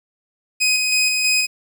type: tone with tremolo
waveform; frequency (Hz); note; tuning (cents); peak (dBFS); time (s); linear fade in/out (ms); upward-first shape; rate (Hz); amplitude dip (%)
20% pulse; 2510; D#7; +15; -10; 0.6-1.47; 20; square; 3.1; 30
effects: 8-bit